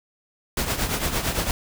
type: noise with tremolo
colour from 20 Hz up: pink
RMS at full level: -22 dBFS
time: 0.57-1.51 s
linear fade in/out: 2 ms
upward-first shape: triangle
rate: 8.8 Hz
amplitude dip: 70%
effects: none